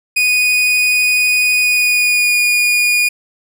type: tone with pitch glide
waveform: 40% pulse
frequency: 2478 to 2445 Hz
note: D#7 to D#7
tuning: -8 to -31 cents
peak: -10 dBFS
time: 0.16-3.09 s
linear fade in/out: 10 ms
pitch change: -23 cents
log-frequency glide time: 1.61-2.38 s
effects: none